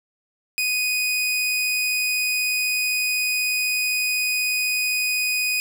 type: tone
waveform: sawtooth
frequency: 2489 Hz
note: D#7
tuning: in tune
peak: -17 dBFS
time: 0.58-5.6 s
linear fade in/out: 0 ms
effects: none